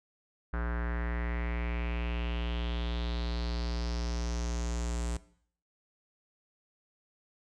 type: tone with low-pass filter sweep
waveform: square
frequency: 58.9 Hz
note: A#1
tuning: 19 cents sharp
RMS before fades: -33 dBFS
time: 0.53-5.17 s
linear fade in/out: 5 ms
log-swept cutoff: 1500 to 8100 Hz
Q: 4.2
effects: noise-tail reverb RT60 0.6 s tail -18 dB re dry